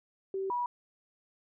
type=tone pair in turn; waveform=sine; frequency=385.6 / 971.7 Hz; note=G4 / B5; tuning=-28 / -28 cents; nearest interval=octave + major third; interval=1600 cents; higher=second; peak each=-31 / -29 dBFS; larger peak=second; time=0.34-0.5 / 0.5-0.66 s; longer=neither; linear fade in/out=2 ms; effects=none